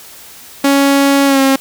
sawtooth tone with pitch glide, 278.1 to 269.7 Hz, C#4 to C#4, +6 to -47 cents, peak -4 dBFS, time 0.64-1.56 s, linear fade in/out 5 ms, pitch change -53 cents, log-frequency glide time 1.26-1.4 s, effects white hiss -36 dBFS RMS until 1.6 s

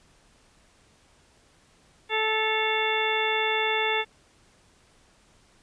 harmonic tone with a mistuned harmonic, 437 Hz, A4, 12 cents flat, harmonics 1 / 2 / 3 / 4 / 5 / 6 / 8, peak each -29 / -29 / -35 / -31 / -29 / -32 / -31 dBFS, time 2.09-4.05 s, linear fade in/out 50 ms, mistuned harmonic 6, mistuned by +71 cents, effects pink hiss -60 dBFS RMS until 5.62 s + resampled to 22050 Hz

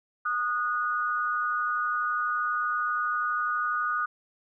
sine tone pair together, 1228 / 1460.3 Hz, D#6 / F#6, -23 / -23 cents, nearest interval minor third, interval 300 cents, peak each -27 / -29 dBFS, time 0.25-4.06 s, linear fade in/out 10 ms, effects none

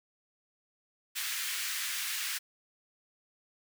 pink high-pass noise, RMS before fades -35 dBFS, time 1.15-2.39 s, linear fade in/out 20 ms, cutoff 1600 Hz, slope 24 dB/octave, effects none

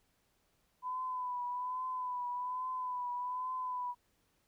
sine tone with vibrato, 1000 Hz, B5, 21 cents sharp, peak -35 dBFS, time 0.82-3.95 s, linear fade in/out 50 ms, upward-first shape triangle, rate 1.2 Hz, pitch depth 44 cents each way, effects pink hiss -75 dBFS RMS until 4.47 s

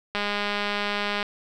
click train, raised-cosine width 0.3 ms, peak -11 dBFS, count 222, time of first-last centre 0.15-1.228 s, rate 205 Hz, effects none

